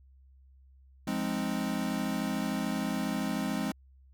square chord, F minor seventh, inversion none, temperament equal, 174.61 / 207.7 / 261.6 / 311.1 Hz, F3 / Ab3 / C4 / Eb4, 0 / 0 / 0 / 0 cents, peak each -38 / -34 / -35 / -40 dBFS, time 1.07-3.72 s, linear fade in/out 5 ms, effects added 66 Hz sine -55 dBFS peak until 4.13 s

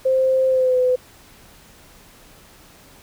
sine tone with pitch glide, 523.3 to 504.9 Hz, C5 to B4, 0 to +38 cents, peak -14 dBFS, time 0.05-0.96 s, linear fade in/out 10 ms, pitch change -62 cents, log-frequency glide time 0.48-0.78 s, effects pink hiss -48 dBFS RMS until 3.02 s

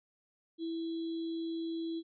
sine tone with sample-and-hold, 329.6 Hz, E4, in tune, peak -34 dBFS, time 0.58-2.03 s, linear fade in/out 50 ms, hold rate 3675 Hz, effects resampled to 11025 Hz

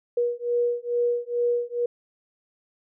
sine beating tone pair, 479.2 / 481.5 Hz, A#4 / B4, +48 / -44 cents, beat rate 2.3 Hz, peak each -25 dBFS, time 0.17-1.86 s, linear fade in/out 5 ms, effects none

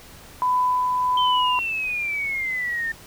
sine tone with tremolo, 1000 Hz, B5, 21 cents sharp, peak -17 dBFS, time 0.42-1.59 s, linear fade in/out 0 ms, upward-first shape sine, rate 1.5 Hz, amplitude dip 25%
sine exponential sweep, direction down, 3134 to 1800 Hz, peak -23 dBFS, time 1.17-2.92 s, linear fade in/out 5 ms
effects pink hiss -45 dBFS RMS until 3.06 s

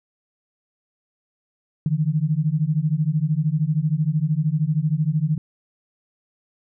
sine beating tone pair, 147.7 / 160.7 Hz, D3 / E3, +10 / -44 cents, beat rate 13 Hz, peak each -21 dBFS, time 1.86-5.38 s, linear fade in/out 2 ms, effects none

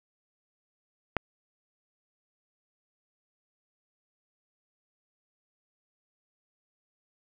click, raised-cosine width 0.5 ms, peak -10 dBFS, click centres 1.167 s, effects none

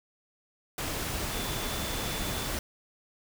sine tone in noise, 3494 Hz, A7, 13 cents flat, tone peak -42 dBFS, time 1.32-2.48 s, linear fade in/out 2 ms, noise pink, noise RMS -33 dBFS, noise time 0.78-2.59 s, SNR -12 dB, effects none

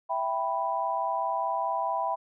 sine chord, E minor, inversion none, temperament equal, 659.3 / 784 / 987.8 Hz, E5 / G5 / B5, 0 / 0 / 0 cents, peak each -32 / -31 / -29 dBFS, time 0.09-2.16 s, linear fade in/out 20 ms, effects none

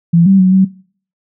sine tone with pitch steps, 169.2 / 193.7 / 185.8 / 190 Hz, E3 / G3 / F#3 / F#3, +45 / -20 / +7 / +46 cents, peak -5 dBFS, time 0.13-0.65 s, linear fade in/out 10 ms, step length 130 ms, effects noise-tail reverb RT60 0.5 s tail -21 dB re dry

